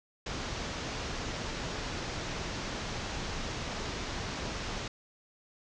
pink low-pass noise, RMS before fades -37 dBFS, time 0.26-4.88 s, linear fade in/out 5 ms, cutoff 6700 Hz, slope 48 dB/octave, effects none

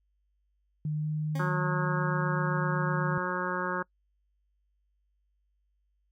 sine tone with pitch glide, 151.8 to 153.21 Hz, D#3 to D#3, -42 to -26 cents, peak -28 dBFS, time 0.85-3.18 s, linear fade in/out 2 ms, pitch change +16 cents, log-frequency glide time 1-1.06 s
20% pulse tone with exponential decay, 271.1 Hz, C#4, 38 cents flat, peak -31 dBFS, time 1.35-1.7 s, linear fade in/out 5 ms, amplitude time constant 76 ms
harmonic tone, 181.1 Hz, F#3, 37 cents flat, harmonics 1 / 2 / 3 / 5 / 6 / 7 / 8 / 9, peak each -37 / -37 / -37 / -37 / -37 / -37 / -37 / -37 dBFS, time 1.39-3.83 s, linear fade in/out 10 ms
effects noise-tail reverb RT60 0.1 s tail -25 dB re dry + added 50 Hz sine -70 dBFS peak until 6.11 s

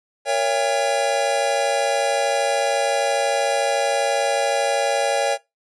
square chord, A# diminished seventh, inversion none, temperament just, 466.2 / 559.4 / 671.3 / 805.5 Hz, A#4 / C#5 / E5 / G5, 0 / +16 / +31 / +47 cents, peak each -28 / -22 / -27 / -24 dBFS, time 0.25-5.38 s, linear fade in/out 50 ms, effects noise-tail reverb RT60 0.2 s tail -21 dB re dry + resampled to 24000 Hz

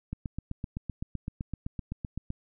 click train, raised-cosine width 5 ms, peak -21 dBFS, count 18, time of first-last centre 0.13-2.304 s, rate 7.82 Hz, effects none

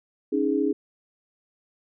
sine chord, C# suspended second, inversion none, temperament equal, 277.2 / 311.1 / 415.3 Hz, C#4 / D#4 / G#4, 0 / 0 / 0 cents, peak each -25 dBFS, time 0.32-0.73 s, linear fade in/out 10 ms, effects none

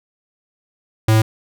square tone, 110 Hz, A2, in tune, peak -11 dBFS, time 1.08-1.22 s, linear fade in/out 5 ms, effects none

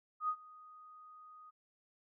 sine tone with ADSR envelope, 1244.5 Hz, D#6, in tune, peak -30 dBFS, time 0.2-1.51 s, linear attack 86 ms, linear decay 69 ms, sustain -23 dB, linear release 19 ms, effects none

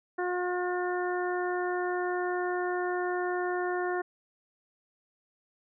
harmonic tone, 359 Hz, F4, 48 cents sharp, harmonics 1 / 2 / 3 / 4 / 5, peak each -30 / -34 / -39 / -38 / -39 dBFS, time 0.18-4.02 s, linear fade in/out 10 ms, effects none

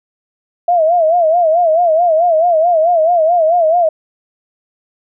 sine tone with vibrato, 667 Hz, E5, 20 cents sharp, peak -8 dBFS, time 0.68-3.89 s, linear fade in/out 5 ms, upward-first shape sine, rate 4.6 Hz, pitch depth 120 cents each way, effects none

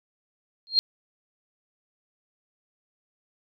sine tone with exponential growth, 4218 Hz, C8, 13 cents sharp, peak -12 dBFS, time 0.67-0.79 s, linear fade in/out 0 ms, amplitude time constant 25 ms, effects none

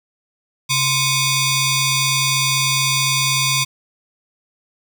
10% pulse ring-modulated tone, 1174.7 Hz, D6, in tune, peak -4 dBFS, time 0.69-3.65 s, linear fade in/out 20 ms, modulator 1310 Hz, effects none

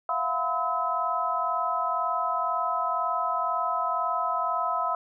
sine tone cluster, 677 / 719 / 1010 / 1289 Hz, E5 / F#5 / B5 / E6, +46 / -50 / +39 / -39 cents, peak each -32 / -32 / -29 / -28 dBFS, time 0.09-4.95 s, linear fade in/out 2 ms, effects none

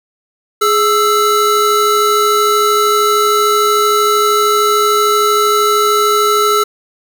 square tone pair together, 417.3 / 1325 Hz, G#4 / E6, +8 / +9 cents, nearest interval octave + minor sixth, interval 2001 cents, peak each -14 / -12 dBFS, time 0.61-6.64 s, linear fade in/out 10 ms, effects none

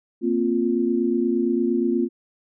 sine chord, Bb suspended second, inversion none, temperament equal, 233.1 / 261.6 / 349.2 Hz, Bb3 / C4 / F4, 0 / 0 / 0 cents, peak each -23 / -24 / -22 dBFS, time 0.21-2.09 s, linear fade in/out 50 ms, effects none

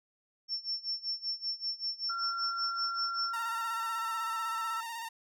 sine tone with tremolo, 5410 Hz, E8, 44 cents sharp, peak -30 dBFS, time 0.48-3.36 s, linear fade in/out 50 ms, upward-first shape sine, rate 5.2 Hz, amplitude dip 90%
sine tone with pitch glide, 1372 to 1332.2 Hz, F6 to E6, -31 to +18 cents, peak -33 dBFS, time 2.09-4.81 s, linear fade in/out 10 ms, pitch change -51 cents, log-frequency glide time 3.42-4.2 s
sawtooth tone with vibrato, 921 Hz, A#5, 21 cents flat, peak -34 dBFS, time 3.33-5.09 s, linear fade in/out 10 ms, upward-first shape square, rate 16 Hz, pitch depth 31 cents each way
effects none

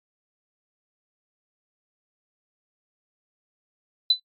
sine tone with exponential decay, 4000 Hz, B7, 21 cents sharp, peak -11 dBFS, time 4.1-4.2 s, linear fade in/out 5 ms, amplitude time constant 21 ms, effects noise-tail reverb RT60 0.1 s tail -23 dB re dry + MP3 96 kbps

